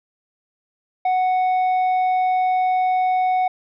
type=tone with tanh clipping; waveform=sine; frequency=740 Hz; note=F#5; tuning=in tune; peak=-17 dBFS; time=1.05-3.48 s; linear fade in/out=5 ms; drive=5 dB; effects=none